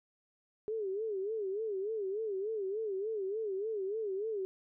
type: tone with vibrato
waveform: sine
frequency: 411.8 Hz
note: G#4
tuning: 15 cents flat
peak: -33 dBFS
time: 0.68-4.45 s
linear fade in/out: 0 ms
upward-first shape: sine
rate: 3.4 Hz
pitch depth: 150 cents each way
effects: none